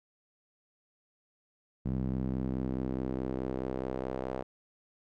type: tone with band-pass filter sweep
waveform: sawtooth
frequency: 64.7 Hz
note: C2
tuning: 19 cents flat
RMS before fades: -34 dBFS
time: 1.85-4.43 s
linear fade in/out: 10 ms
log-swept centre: 180 to 570 Hz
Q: 1.5
effects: none